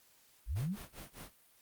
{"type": "linear sweep", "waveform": "sine", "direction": "up", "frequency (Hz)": [38.9, 220], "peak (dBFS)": -33, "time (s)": [0.46, 0.77], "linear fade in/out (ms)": 50}
{"type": "noise with tremolo", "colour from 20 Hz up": "pink", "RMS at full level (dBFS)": -47, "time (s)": [0.55, 1.34], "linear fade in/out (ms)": 20, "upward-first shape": "sine", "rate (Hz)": 4.9, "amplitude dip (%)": 95}
{"effects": ["white hiss -66 dBFS RMS until 1.61 s", "Opus 48 kbps"]}